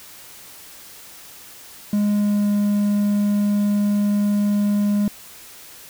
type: tone with pitch glide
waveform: triangle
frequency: 206.6 to 205.3 Hz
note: G#3 to G#3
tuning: -9 to -20 cents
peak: -14 dBFS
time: 1.93-5.08 s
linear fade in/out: 2 ms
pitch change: -11 cents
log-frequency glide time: 2.15-2.51 s
effects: white hiss -42 dBFS RMS until 5.89 s